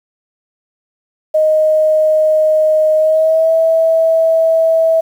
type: tone with pitch glide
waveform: sine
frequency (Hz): 622.3 to 650.6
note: D#5 to E5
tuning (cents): 0 to -23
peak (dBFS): -8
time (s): 1.34-5.01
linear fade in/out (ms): 10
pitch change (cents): +77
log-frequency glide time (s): 2.96-3.52
effects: 7-bit